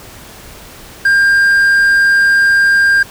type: tone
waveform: triangle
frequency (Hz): 1600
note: G6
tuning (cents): +35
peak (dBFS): -5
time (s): 1.05-3.03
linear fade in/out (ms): 5
effects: pink hiss -35 dBFS RMS until 3.1 s